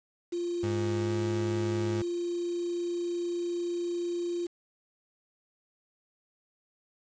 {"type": "tone", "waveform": "sine", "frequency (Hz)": 347.2, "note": "F4", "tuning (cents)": -10, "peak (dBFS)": -29, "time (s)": [0.32, 4.47], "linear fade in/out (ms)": 10}
{"type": "tone with pitch glide", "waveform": "30% pulse", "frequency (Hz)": [102.8, 104.48], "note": ["G#2", "G#2"], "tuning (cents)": [-17, 11], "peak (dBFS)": -28, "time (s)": [0.63, 2.02], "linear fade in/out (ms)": 5, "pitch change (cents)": 28, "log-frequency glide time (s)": [1, 1.14]}
{"effects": ["resampled to 16000 Hz", "8-bit"]}